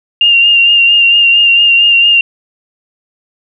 sine tone with vibrato, 2794 Hz, F7, in tune, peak -4 dBFS, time 0.21-2.21 s, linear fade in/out 2 ms, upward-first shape sine, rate 4.4 Hz, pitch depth 27 cents each way, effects none

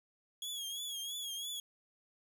sawtooth tone with vibrato, 3322 Hz, G#7, in tune, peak -36 dBFS, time 0.42-1.6 s, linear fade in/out 2 ms, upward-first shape triangle, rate 3 Hz, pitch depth 84 cents each way, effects none

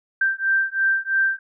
sine beating tone pair, 1568 / 1571 Hz, G6 / G6, 0 / +3 cents, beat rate 3 Hz, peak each -21 dBFS, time 0.21-1.39 s, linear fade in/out 5 ms, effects none

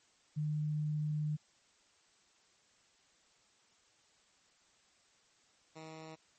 sine / 10% pulse tone pair in turn, 151.3 / 158.85 Hz, D#3 / D#3, -48 / +36 cents, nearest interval minor second, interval 84 cents, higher second, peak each -32 / -39 dBFS, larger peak first, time 0.36-1.37 / 5.75-6.16 s, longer first, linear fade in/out 20 ms, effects white hiss -69 dBFS RMS until 6.38 s + MP3 32 kbps

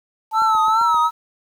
sine tone with pitch glide, 880 to 943.2 Hz, A5 to A#5, 0 to +20 cents, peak -17 dBFS, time 0.31-1.11 s, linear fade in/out 50 ms, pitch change +120 cents, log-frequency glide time 0.74-0.83 s
triangle tone with vibrato, 1303 Hz, E6, 20 cents flat, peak -14 dBFS, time 0.33-1.11 s, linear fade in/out 50 ms, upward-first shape triangle, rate 2.6 Hz, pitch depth 80 cents each way
click train, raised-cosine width 1 ms, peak -23 dBFS, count 5, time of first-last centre 0.42-0.945 s, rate 7.62 Hz
effects 8-bit

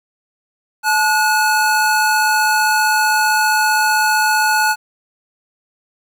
square tone pair together, 863 / 1456.8 Hz, A5 / F#6, -34 / -27 cents, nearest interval major sixth, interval 907 cents, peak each -16 dBFS, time 0.83-4.76 s, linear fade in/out 50 ms, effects 8-bit

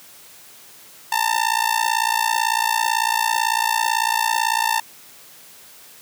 sawtooth tone with amplitude modulation, 898 Hz, A5, 35 cents sharp, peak -10 dBFS, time 1.12-4.8 s, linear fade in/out 5 ms, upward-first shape sine, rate 58 Hz, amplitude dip 95%, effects white hiss -45 dBFS RMS until 6.01 s + high-pass 100 Hz 12 dB/octave

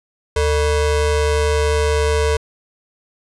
square ring-modulated tone, 261.6 Hz, C4, in tune, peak -12 dBFS, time 0.36-2.37 s, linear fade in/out 5 ms, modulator 187 Hz, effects resampled to 24000 Hz

